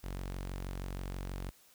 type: tone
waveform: sawtooth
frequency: 46.25 Hz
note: F#1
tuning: in tune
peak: -34 dBFS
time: 0.03-1.51 s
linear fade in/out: 20 ms
effects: white hiss -63 dBFS RMS until 1.74 s